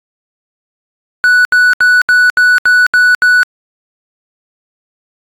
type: tone bursts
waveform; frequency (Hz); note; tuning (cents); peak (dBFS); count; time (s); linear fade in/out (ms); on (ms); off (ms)
triangle; 1480; F#6; 0; -3; 8; 1.24-3.431; 0; 210; 73
effects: AAC 64 kbps